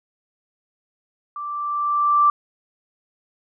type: tone with level ramp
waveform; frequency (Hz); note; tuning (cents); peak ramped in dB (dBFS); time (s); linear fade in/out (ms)
sine; 1173; D6; -2; -28 to -11; 1.36-2.3; 2
effects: none